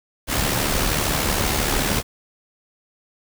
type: noise with amplitude modulation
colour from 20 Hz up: pink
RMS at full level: -19 dBFS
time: 0.27-2.03 s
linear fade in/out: 50 ms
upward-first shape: sine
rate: 73 Hz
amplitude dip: 50%
effects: none